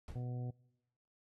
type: noise with exponential decay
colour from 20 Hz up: brown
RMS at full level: -42 dBFS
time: 0.08-0.3 s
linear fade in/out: 1 ms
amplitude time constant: 46 ms
type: harmonic tone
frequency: 123.47 Hz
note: B2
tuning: in tune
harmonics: 1 / 2 / 3 / 4 / 5 / 6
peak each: -38 / -49 / -55 / -54 / -59 / -57 dBFS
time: 0.15-0.51 s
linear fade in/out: 10 ms
effects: noise-tail reverb RT60 1.0 s tail -25 dB re dry + AAC 32 kbps